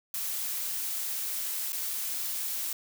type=noise with dropouts; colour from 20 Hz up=blue; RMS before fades=-33 dBFS; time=0.14-2.73 s; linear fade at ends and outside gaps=2 ms; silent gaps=1.722-1.729 s; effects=none